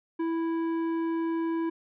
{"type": "tone with tanh clipping", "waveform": "sine", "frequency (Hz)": 329.6, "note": "E4", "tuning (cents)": 0, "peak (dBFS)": -28, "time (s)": [0.19, 1.7], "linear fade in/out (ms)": 10, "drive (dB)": 11, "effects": []}